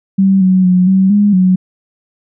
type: tone with pitch steps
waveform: sine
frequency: 193.2 / 186.3 / 181.9 / 190.5 / 205.3 / 184.8 Hz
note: G3 / F#3 / F#3 / G3 / G#3 / F#3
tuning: -25 / +12 / -29 / -49 / -20 / -2 cents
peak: -6 dBFS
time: 0.18-1.56 s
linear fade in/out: 10 ms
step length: 230 ms
effects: none